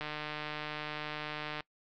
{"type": "click train", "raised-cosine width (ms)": 0.3, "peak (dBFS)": -22, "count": 242, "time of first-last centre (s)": [0.01, 1.606], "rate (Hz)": 151, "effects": ["noise-tail reverb RT60 0.1 s tail -23 dB re dry", "low-pass 5000 Hz 12 dB/octave"]}